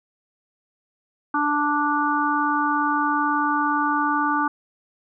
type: harmonic tone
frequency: 293.7 Hz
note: D4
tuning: in tune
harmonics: 1 / 3 / 4 / 5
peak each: -25 / -24 / -23 / -26 dBFS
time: 1.34-4.48 s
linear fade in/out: 5 ms
effects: none